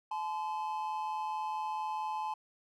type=tone pair together; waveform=triangle; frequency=861 / 1025.4 Hz; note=A5 / C6; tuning=-38 / -35 cents; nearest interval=minor third; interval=303 cents; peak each=-33 / -37 dBFS; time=0.11-2.34 s; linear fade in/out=5 ms; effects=none